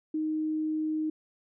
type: tone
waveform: sine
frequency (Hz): 311.1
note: D#4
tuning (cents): 0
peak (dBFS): -27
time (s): 0.14-1.1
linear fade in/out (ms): 5
effects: none